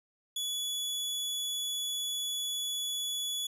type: tone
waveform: sawtooth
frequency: 3409 Hz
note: G#7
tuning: 45 cents sharp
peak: -29 dBFS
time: 0.36-3.47 s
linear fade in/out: 5 ms
effects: resampled to 32000 Hz